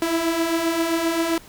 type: beating tone pair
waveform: sawtooth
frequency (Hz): 325 / 332.6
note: E4 / E4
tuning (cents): -24 / +16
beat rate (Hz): 7.6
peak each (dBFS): -23 / -17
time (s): 0.02-1.38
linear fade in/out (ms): 2
effects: pink hiss -46 dBFS RMS until 1.48 s